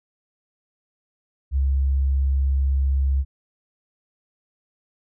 sine tone, 67.9 Hz, C#2, 35 cents flat, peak -17 dBFS, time 1.51-3.25 s, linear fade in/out 50 ms, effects none

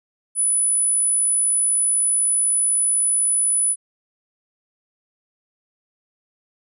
sine tone, 9956 Hz, D#9, in tune, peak -16 dBFS, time 0.35-3.76 s, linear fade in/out 50 ms, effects none

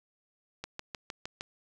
click train, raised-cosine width 0.2 ms, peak -20 dBFS, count 6, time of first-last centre 0.64-1.409 s, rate 6.5 Hz, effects none

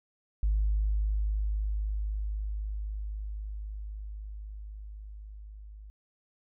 sine tone with level ramp, 51.91 Hz, G#1, in tune, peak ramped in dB -22 to -44 dBFS, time 0.43-5.9 s, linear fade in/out 0 ms, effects tanh soft clip ceiling -19 dBFS

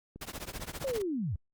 click train, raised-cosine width 3 ms, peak -32 dBFS, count 4, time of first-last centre 0.16-0.815 s, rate 4.58 Hz
pink noise with tremolo, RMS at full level -37 dBFS, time 0.21-1.02 s, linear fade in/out 5 ms, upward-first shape triangle, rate 15 Hz, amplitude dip 100%
sine linear sweep, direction down, 564 to 69.3 Hz, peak -30 dBFS, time 0.84-1.36 s, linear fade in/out 5 ms
effects Opus 48 kbps

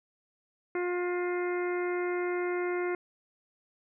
harmonic tone with a mistuned harmonic, 355.8 Hz, F4, 32 cents sharp, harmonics 1 / 2 / 3 / 4 / 5 / 6 / 7, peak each -29 / -40 / -42 / -41 / -46 / -40 / -52 dBFS, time 0.75-2.95 s, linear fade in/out 2 ms, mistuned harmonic 6, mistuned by -27 cents, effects none

